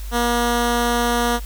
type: tone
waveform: 10% pulse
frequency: 238.6 Hz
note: A#3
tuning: 41 cents sharp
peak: -9 dBFS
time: 0.11-1.4 s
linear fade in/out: 50 ms
effects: added 50 Hz sine -27 dBFS peak until 1.45 s + white hiss -42 dBFS RMS until 1.45 s